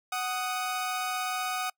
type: tone pair together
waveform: sawtooth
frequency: 743.6 / 1244.5 Hz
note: F#5 / D#6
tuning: +8 / 0 cents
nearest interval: major sixth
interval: 892 cents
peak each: -28 / -29 dBFS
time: 0.12-1.7 s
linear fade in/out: 5 ms
effects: noise-tail reverb RT60 0.1 s tail -26 dB re dry